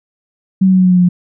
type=tone with pitch steps; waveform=sine; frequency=190 / 188.14 / 186.3 / 184.48 / 182.68 / 180.9 / 179.13 / 177.38 Hz; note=F#3 / F#3 / F#3 / F#3 / F#3 / F#3 / F3 / F3; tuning=+46 / +29 / +12 / -5 / -22 / -39 / +44 / +27 cents; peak=-6 dBFS; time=0.61-1.09 s; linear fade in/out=10 ms; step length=60 ms; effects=none